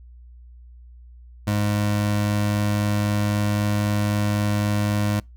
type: tone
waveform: 25% pulse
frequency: 103.83 Hz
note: G#2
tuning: in tune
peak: -16 dBFS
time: 1.47-5.2 s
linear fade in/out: 5 ms
effects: noise-tail reverb RT60 0.2 s tail -25 dB re dry + added 60 Hz sine -42 dBFS peak until 5.36 s